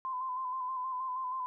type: tone with vibrato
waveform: sine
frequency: 1026 Hz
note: C6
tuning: 34 cents flat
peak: -33 dBFS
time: 0.05-1.46 s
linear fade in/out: 0 ms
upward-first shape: square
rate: 6.3 Hz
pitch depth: 34 cents each way
effects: none